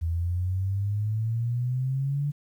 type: exponential sweep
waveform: sine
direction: up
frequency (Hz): 81.4 to 146.83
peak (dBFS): -24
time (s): 0.01-2.32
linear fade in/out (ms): 20
effects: 10-bit